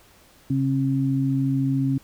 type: tone pair together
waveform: sine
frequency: 136.02 / 270 Hz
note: C#3 / C#4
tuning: -32 / -45 cents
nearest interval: octave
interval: 1187 cents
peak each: -22 dBFS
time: 0.5-1.98 s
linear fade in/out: 5 ms
effects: pink hiss -54 dBFS RMS until 2.03 s